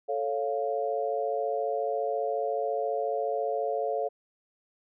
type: chord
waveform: sine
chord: A augmented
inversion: none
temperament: equal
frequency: 440 / 554.4 / 698.5 Hz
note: A4 / C#5 / E#5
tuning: 0 / 0 / 0 cents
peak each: -31 dBFS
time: 0.08-4.09 s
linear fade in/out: 20 ms
effects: none